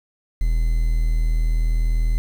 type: tone with quantisation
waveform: triangle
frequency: 40.24 Hz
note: E1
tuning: 41 cents flat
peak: -14 dBFS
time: 0.41-2.18 s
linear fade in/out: 0 ms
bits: 7
effects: none